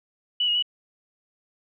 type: tone with pitch steps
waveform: sine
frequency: 2957 / 2875 / 2946 Hz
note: F#7 / F7 / F#7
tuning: -2 / +50 / -8 cents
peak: -20 dBFS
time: 0.4-0.625 s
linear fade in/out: 5 ms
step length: 75 ms
effects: none